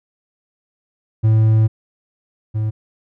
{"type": "tone pair in turn", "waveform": "triangle", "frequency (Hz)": [110, 108.49], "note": ["A2", "A2"], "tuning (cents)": [0, -24], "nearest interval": "unison", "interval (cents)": 24, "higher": "first", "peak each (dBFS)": [-8, -15], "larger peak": "first", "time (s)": [[1.23, 1.68], [2.54, 2.71]], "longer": "first", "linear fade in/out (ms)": 20, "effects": []}